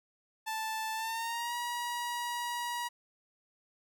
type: tone with pitch glide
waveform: sawtooth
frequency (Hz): 880 to 959.6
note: A5 to A#5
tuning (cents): 0 to +50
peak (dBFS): -30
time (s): 0.46-2.89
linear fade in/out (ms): 20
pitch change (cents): +150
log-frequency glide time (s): 0.94-1.55
effects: none